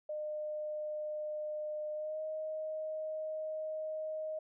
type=tone with pitch glide; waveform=sine; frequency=607 to 624.4 Hz; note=D#5 to D#5; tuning=-43 to +6 cents; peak=-36 dBFS; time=0.09-4.39 s; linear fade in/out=5 ms; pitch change=+49 cents; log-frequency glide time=1.93-2.21 s; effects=none